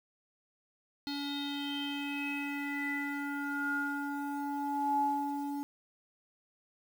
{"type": "tone with low-pass filter sweep", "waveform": "square", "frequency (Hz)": 284.6, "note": "C#4", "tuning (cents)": 46, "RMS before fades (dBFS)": -35, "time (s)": [1.07, 5.63], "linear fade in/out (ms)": 0, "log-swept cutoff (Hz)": [4200, 660], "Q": 9.2, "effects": ["9-bit"]}